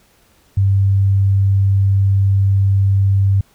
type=tone; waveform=sine; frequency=98 Hz; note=G2; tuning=in tune; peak=-10 dBFS; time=0.57-3.41 s; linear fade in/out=5 ms; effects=pink hiss -54 dBFS RMS until 3.54 s